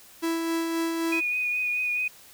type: tone with tremolo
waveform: 45% pulse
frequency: 330 Hz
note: E4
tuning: 2 cents sharp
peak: -24 dBFS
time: 0.22-1.21 s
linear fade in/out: 20 ms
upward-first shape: sine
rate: 3.8 Hz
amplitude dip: 30%
type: tone with vibrato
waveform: sine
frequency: 2473 Hz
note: D#7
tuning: 11 cents flat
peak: -24 dBFS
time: 1.12-2.08 s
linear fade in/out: 5 ms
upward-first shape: triangle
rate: 4.7 Hz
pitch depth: 26 cents each way
effects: white hiss -51 dBFS RMS until 2.33 s